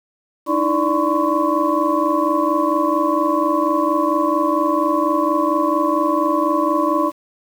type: tone cluster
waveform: sine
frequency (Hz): 301 / 325.3 / 586 / 1020 / 1105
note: D4 / E4 / D5 / C6 / C#6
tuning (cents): +43 / -23 / -4 / -44 / -6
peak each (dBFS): -21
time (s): 0.46-7.12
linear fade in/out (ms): 50
effects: tanh soft clip ceiling -3 dBFS + 7-bit